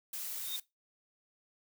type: noise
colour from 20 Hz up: blue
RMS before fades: -40 dBFS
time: 0.13-0.6 s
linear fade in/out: 5 ms
type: tone with exponential growth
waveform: sine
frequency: 3675 Hz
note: A#7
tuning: 25 cents flat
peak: -33 dBFS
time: 0.33-0.56 s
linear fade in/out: 1 ms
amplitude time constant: 49 ms
effects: noise-tail reverb RT60 0.2 s tail -20 dB re dry